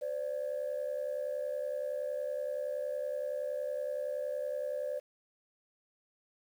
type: tone pair together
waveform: sine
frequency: 514 / 584.7 Hz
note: C5 / D5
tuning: -31 / -8 cents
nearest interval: major second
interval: 223 cents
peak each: -36 / -34 dBFS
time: 0.01-5 s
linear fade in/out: 20 ms
effects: tanh soft clip ceiling -28 dBFS + 10-bit